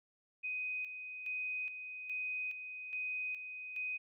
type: tone with tremolo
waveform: sine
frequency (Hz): 2504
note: D#7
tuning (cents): +10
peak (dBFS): -36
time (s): 0.43-3.98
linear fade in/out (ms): 20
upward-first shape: square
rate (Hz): 1.2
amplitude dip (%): 55
effects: none